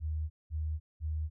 sine tone bursts, 77.78 Hz, D#2, in tune, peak -31 dBFS, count 3, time 0-1.3 s, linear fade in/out 50 ms, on 300 ms, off 200 ms, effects none

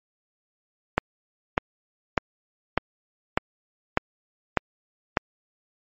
click train, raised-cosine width 0.5 ms, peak -3 dBFS, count 8, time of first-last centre 0.98-5.172 s, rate 1.67 Hz, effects MP3 32 kbps

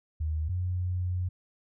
sine tone pair in turn, 78 / 90.38 Hz, D#2 / F#2, +5 / -40 cents, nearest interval minor third, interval 255 cents, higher second, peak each -27 dBFS, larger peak neither, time 0.2-0.49 / 0.49-1.29 s, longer second, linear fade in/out 10 ms, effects none

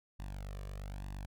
sawtooth tone with flanger, 48.65 Hz, G1, 12 cents flat, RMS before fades -43 dBFS, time 0.19-1.26 s, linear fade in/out 10 ms, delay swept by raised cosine 1.1 to 1.74 ms, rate 1.1 Hz, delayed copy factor +0.9, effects none

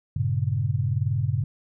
sine chord, G diminished, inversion none, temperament equal, 98 / 116.54 / 138.59 Hz, G2 / Bb2 / Db3, 0 / 0 / 0 cents, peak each -26 dBFS, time 0.16-1.44 s, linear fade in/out 5 ms, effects none

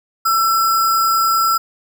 sine tone with sample-and-hold, 1335 Hz, E6, 22 cents sharp, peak -12 dBFS, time 0.25-1.58 s, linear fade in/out 10 ms, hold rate 6300 Hz, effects none

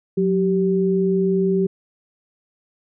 sine tone pair together, 182.9 / 386.9 Hz, F#3 / G4, -20 / -23 cents, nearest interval octave + minor second, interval 1297 cents, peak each -19 / -18 dBFS, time 0.17-1.67 s, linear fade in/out 10 ms, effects none

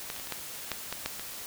clicks, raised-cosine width 0.2 ms, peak -17 / -24 / -26 / -24 / -15 / -13 / -15 / -13 / -21 dBFS, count 9, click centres 0.101 / 0.163 / 0.198 / 0.272 / 0.323 / 0.717 / 0.926 / 1.06 / 1.196 s, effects white hiss -41 dBFS RMS until 1.46 s

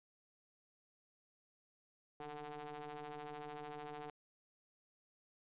sawtooth ring-modulated tone, 146.83 Hz, D3, in tune, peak -39 dBFS, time 2.2-4.1 s, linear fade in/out 0 ms, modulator 594 Hz, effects resampled to 8000 Hz

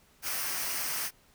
white noise with comb filter, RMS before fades -33 dBFS, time 0.22-1.11 s, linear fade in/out 50 ms, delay 0.27 ms, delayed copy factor -0.5, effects pink hiss -63 dBFS RMS until 1.34 s

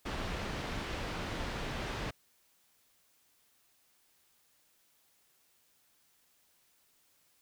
pink low-pass noise, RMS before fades -38 dBFS, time 0.05-2.11 s, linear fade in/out 10 ms, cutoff 3700 Hz, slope 12 dB/octave, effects white hiss -70 dBFS RMS until 7.41 s

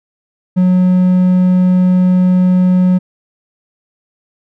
triangle tone, 182.6 Hz, F#3, 23 cents flat, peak -5 dBFS, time 0.56-2.99 s, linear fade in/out 20 ms, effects none

